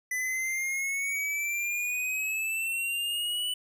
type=exponential sweep; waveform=square; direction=up; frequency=1995 to 2980 Hz; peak=-29 dBFS; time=0.11-3.54 s; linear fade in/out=5 ms; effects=none